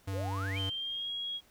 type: tone with vibrato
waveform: square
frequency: 96.6 Hz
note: G2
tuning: 25 cents flat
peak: -34 dBFS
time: 0.07-0.7 s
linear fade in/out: 10 ms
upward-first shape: square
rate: 8.2 Hz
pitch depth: 11 cents each way
type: exponential sweep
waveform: sine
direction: up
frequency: 451.2 to 2546 Hz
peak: -37 dBFS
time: 0.13-0.59 s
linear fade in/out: 10 ms
type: tone with pitch glide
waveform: sine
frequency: 3125 to 3301 Hz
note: G7 to G#7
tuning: -6 to -11 cents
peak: -34 dBFS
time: 0.55-1.41 s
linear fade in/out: 50 ms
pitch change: +95 cents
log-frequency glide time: 0.66-1.11 s
effects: pink hiss -64 dBFS RMS until 1.5 s